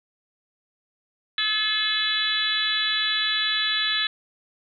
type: harmonic tone with a mistuned harmonic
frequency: 428.8 Hz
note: A4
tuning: 45 cents flat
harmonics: 3 / 4 / 5 / 6 / 7 / 8 / 9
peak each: -35 / -27 / -34 / -34 / -34 / -26 / -26 dBFS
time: 1.38-4.07 s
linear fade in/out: 2 ms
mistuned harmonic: 9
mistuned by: +39 cents
effects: none